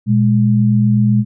sine tone pair together, 119.73 / 207.7 Hz, A#2 / G#3, +47 / 0 cents, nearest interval minor seventh, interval 953 cents, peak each -12 dBFS, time 0.06-1.25 s, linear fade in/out 50 ms, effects none

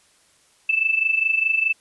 sine tone with amplitude modulation, 2637 Hz, E7, in tune, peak -14 dBFS, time 0.69-1.73 s, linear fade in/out 5 ms, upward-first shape sine, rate 24.8 Hz, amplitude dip 75%, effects white hiss -58 dBFS RMS until 1.8 s + resampled to 24000 Hz

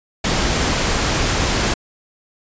pink noise, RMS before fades -18 dBFS, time 0.24-1.74 s, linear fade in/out 5 ms, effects resampled to 16000 Hz

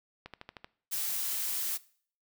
click train, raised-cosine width 0.3 ms, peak -27 dBFS, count 6, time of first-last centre 0.26-0.645 s, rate 13 Hz
blue noise, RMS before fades -33 dBFS, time 0.91-1.78 s, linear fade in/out 20 ms
effects noise-tail reverb RT60 0.5 s tail -20 dB re dry

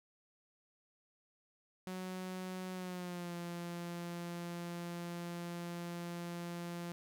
sawtooth tone with pitch glide, 185 to 172.61 Hz, F#3 to F3, 0 to -20 cents, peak -37 dBFS, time 1.87-6.92 s, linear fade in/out 0 ms, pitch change -120 cents, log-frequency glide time 2.73-3.34 s, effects none

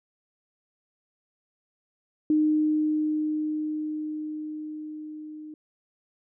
sine tone with level ramp, 306.5 Hz, D#4, 26 cents flat, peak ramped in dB -18 to -38 dBFS, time 2.3-5.54 s, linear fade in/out 2 ms, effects none

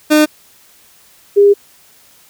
30% pulse / sine tone pair in turn, 304.2 / 404.5 Hz, D#4 / G#4, -39 / -46 cents, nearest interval perfect fourth, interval 493 cents, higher second, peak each -4 dBFS, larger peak neither, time 0.1-0.26 / 1.36-1.54 s, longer second, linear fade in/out 20 ms, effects white hiss -47 dBFS RMS until 2.29 s

